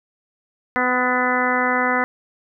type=harmonic tone with a mistuned harmonic; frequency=251.2 Hz; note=B3; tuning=30 cents sharp; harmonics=1 / 2 / 3 / 4 / 5 / 6 / 7 / 8; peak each=-25 / -25 / -25 / -25 / -25 / -25 / -25 / -25 dBFS; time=0.76-2.04 s; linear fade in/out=0 ms; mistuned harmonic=6; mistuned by=-33 cents; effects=none